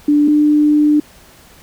sine tone pair in turn, 294.2 / 298.5 Hz, D4 / D4, +3 / +28 cents, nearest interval unison, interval 25 cents, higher second, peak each -8 dBFS, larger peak neither, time 0.08-0.28 / 0.28-1 s, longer second, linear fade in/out 5 ms, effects pink hiss -44 dBFS RMS until 1.62 s

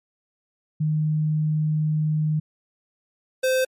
sine / square tone pair in turn, 154 / 518 Hz, D#3 / C5, -17 / -17 cents, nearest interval octave + major sixth, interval 2100 cents, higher second, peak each -19 dBFS, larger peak neither, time 0.8-2.4 / 3.43-3.65 s, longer first, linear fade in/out 10 ms, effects MP3 64 kbps

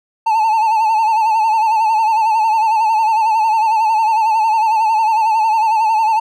triangle tone with vibrato, 880 Hz, A5, in tune, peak -9 dBFS, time 0.26-6.2 s, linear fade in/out 10 ms, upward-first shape sine, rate 11 Hz, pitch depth 65 cents each way, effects none

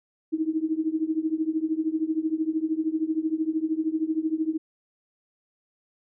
sine tone with tremolo, 316.9 Hz, D#4, 32 cents sharp, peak -19 dBFS, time 0.32-4.58 s, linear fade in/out 20 ms, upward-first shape triangle, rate 13 Hz, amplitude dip 95%, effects none

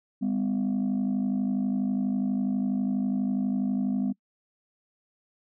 sine tone pair together, 200.7 / 252.9 Hz, G3 / B3, +41 / +41 cents, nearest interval major third, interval 400 cents, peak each -25 dBFS, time 0.21-4.13 s, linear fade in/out 20 ms, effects noise-tail reverb RT60 0.1 s tail -24 dB re dry + tanh soft clip ceiling -21 dBFS

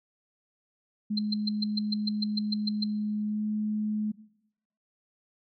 sine tone with pitch glide, 210.7 to 212.7 Hz, G#3 to G#3, +25 to +42 cents, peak -26 dBFS, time 1.1-4.12 s, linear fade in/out 10 ms, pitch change +17 cents, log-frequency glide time 3.26-3.45 s
sine tone bursts, 4131 Hz, C8, 23 cents flat, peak -25 dBFS, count 12, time 1.17-2.84 s, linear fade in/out 5 ms, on 20 ms, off 130 ms
effects noise-tail reverb RT60 0.8 s tail -19 dB re dry + MP3 64 kbps

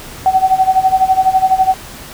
sine tone with tremolo, 757 Hz, F#5, 39 cents sharp, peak -5 dBFS, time 0.26-1.74 s, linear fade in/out 0 ms, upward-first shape sine, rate 12 Hz, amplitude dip 85%, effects pink hiss -32 dBFS RMS until 2.13 s

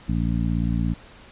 harmonic tone, 57.3 Hz, A#1, 29 cents flat, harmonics 1 / 2 / 3 / 4 / 5, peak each -25 / -27 / -25 / -28 / -32 dBFS, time 0.08-0.94 s, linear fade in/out 10 ms, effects pink hiss -47 dBFS RMS until 1.31 s + resampled to 8000 Hz

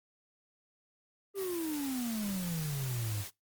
triangle exponential sweep, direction down, 403.3 to 97.9 Hz, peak -31 dBFS, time 1.34-3.25 s, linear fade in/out 50 ms
white noise, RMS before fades -43 dBFS, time 1.35-3.31 s, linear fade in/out 50 ms
effects noise-tail reverb RT60 0.2 s tail -23 dB re dry + Opus 32 kbps

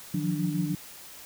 sine tone cluster, 155.1 / 174.7 / 181.2 / 294.8 Hz, D#3 / F3 / F#3 / D4, -5 / +1 / -36 / +7 cents, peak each -31 dBFS, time 0.14-0.75 s, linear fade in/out 5 ms, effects white hiss -46 dBFS RMS until 1.25 s

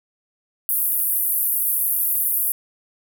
pink band-pass noise, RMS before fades -21 dBFS, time 0.69-2.52 s, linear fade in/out 0 ms, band 11000 to 16000 Hz, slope 48 dB/octave, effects none

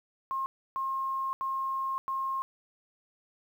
sine tone bursts at uneven times, 1070 Hz, C6, 38 cents sharp, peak -29 dBFS, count 4, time 0.31-0.46 / 0.76-1.33 / 1.41-1.98 / 2.08-2.42 s, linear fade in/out 0 ms, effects 10-bit

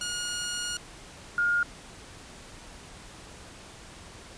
10% pulse / sine tone pair in turn, 1436 / 1419.5 Hz, F6 / F6, +48 / +28 cents, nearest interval unison, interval 20 cents, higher first, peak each -22 dBFS, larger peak neither, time 0.01-0.77 / 1.38-1.63 s, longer first, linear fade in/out 2 ms, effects pink hiss -47 dBFS RMS until 4.37 s + resampled to 22050 Hz

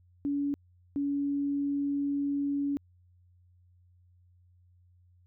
sine tone pair in turn, 284.3 / 283.1 Hz, C#4 / C#4, +44 / +37 cents, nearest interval unison, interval 7 cents, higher first, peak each -27 dBFS, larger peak neither, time 0.25-0.54 / 0.96-2.77 s, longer second, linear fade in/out 0 ms, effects added 89 Hz sine -59 dBFS peak until 5.26 s

